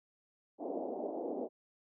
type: band-pass noise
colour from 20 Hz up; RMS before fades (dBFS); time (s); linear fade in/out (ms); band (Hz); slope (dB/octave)
pink; -39; 0.58-1.49; 50; 250 to 760; 48
effects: none